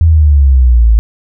sine exponential sweep, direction down, 84.1 to 53.3 Hz, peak -3 dBFS, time 0.01-0.99 s, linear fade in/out 0 ms, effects none

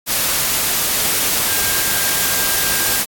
sine tone in noise, 1600 Hz, G6, 35 cents sharp, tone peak -27 dBFS, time 1.44-3.02 s, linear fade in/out 50 ms, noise white, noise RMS -17 dBFS, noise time 0.06-3.06 s, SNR -13 dB, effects AAC 64 kbps

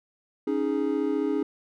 triangle chord, C# suspended second, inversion none, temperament just, 277.2 / 311.8 / 415.8 Hz, C#4 / D#4 / G#4, 0 / +4 / +2 cents, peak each -26 dBFS, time 0.47-1.43 s, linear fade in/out 5 ms, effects none

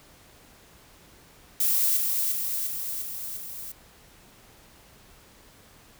violet noise with echo, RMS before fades -23 dBFS, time 1.6-1.97 s, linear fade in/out 5 ms, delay 350 ms, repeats 5, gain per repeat -3 dB, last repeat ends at 3.72 s, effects pink hiss -54 dBFS RMS until 5.99 s

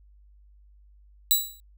10% pulse tone with exponential decay, 3929 Hz, B7, 10 cents flat, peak -7 dBFS, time 1.31-1.6 s, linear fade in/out 0 ms, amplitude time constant 62 ms, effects added 50 Hz sine -52 dBFS peak until 1.77 s

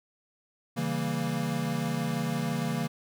square chord, C# diminished seventh, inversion none, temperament equal, 138.59 / 164.81 / 196 / 233.1 Hz, C#3 / E3 / G3 / Bb3, 0 / 0 / 0 / 0 cents, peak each -35 / -33 / -38 / -33 dBFS, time 0.76-2.88 s, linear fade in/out 20 ms, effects none

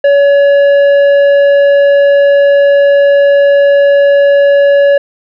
triangle tone with tanh clipping, 565 Hz, C#5, 33 cents sharp, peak -5 dBFS, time 0.04-4.98 s, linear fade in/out 5 ms, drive 12 dB, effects none

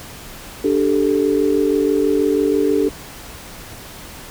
sine chord, D suspended fourth, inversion none, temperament equal with one note detuned, 293.7 / 392 / 438.2 Hz, D4 / G4 / A4, 0 / 0 / -7 cents, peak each -18 dBFS, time 0.64-2.89 s, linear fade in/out 5 ms, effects pink hiss -36 dBFS RMS until 4.3 s

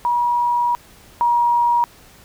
sine tone pair in turn, 961 / 952.7 Hz, B5 / A#5, -48 / +37 cents, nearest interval unison, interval 15 cents, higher first, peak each -15 / -13 dBFS, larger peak second, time 0.05-0.75 / 1.21-1.84 s, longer first, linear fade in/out 0 ms, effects pink hiss -47 dBFS RMS until 2.24 s

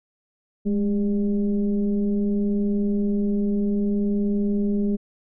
sine tone with frequency modulation, 206.3 Hz, G#3, 11 cents flat, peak -19 dBFS, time 0.65-4.97 s, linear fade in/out 20 ms, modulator 196 Hz, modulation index 0.72, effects none

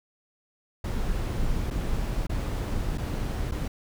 brown noise with dropouts, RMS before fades -28 dBFS, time 0.84-3.68 s, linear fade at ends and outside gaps 5 ms, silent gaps 1.703-1.708 / 2.269-2.294 / 2.976-2.98 / 3.513-3.519 s, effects none

